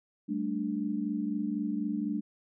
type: chord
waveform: sine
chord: G suspended second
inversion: none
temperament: equal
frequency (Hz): 196 / 220 / 293.7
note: G3 / A3 / D4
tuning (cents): 0 / 0 / 0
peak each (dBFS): -35 / -33 / -33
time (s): 0.28-2.21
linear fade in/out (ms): 20
effects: none